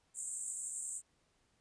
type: band-pass noise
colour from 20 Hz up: white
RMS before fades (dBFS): -42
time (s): 0.14-1.02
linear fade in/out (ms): 50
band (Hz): 7300 to 8900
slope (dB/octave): 96
effects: pink hiss -75 dBFS RMS until 1.6 s + resampled to 22050 Hz